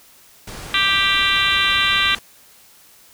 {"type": "low-pass noise", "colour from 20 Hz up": "pink", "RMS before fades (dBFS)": -34, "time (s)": [0.47, 2.19], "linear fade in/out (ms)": 5, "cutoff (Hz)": 11000, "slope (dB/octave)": 24}
{"type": "harmonic tone", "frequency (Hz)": 392.9, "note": "G4", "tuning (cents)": 4, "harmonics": [3, 4, 5, 6, 7, 8, 9, 10], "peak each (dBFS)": [-23, -23, -23, -23, -23, -23, -23, -23], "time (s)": [0.74, 2.15], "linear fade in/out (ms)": 2}
{"effects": ["white hiss -49 dBFS RMS until 3.13 s"]}